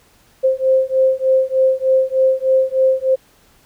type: beating tone pair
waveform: sine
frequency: 523.3 / 526.6 Hz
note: C5 / C5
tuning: 0 / +11 cents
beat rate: 3.3 Hz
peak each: -15 dBFS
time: 0.43-3.16 s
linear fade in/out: 20 ms
effects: pink hiss -53 dBFS RMS until 3.65 s